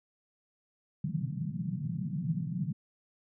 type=band-pass noise; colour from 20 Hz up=white; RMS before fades=-34 dBFS; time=1.04-2.73 s; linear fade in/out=5 ms; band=130 to 190 Hz; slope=48 dB/octave; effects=none